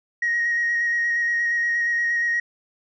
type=tone with vibrato; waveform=sine; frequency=1882 Hz; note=A#6; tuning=16 cents sharp; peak=-18 dBFS; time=0.22-2.4 s; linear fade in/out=5 ms; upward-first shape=square; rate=8.5 Hz; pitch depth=13 cents each way; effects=tanh soft clip ceiling -16 dBFS